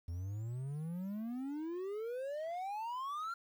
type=exponential sweep; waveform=triangle; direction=up; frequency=82.41 to 1396.9 Hz; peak=-36 dBFS; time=0.08-3.34 s; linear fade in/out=5 ms; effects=11-bit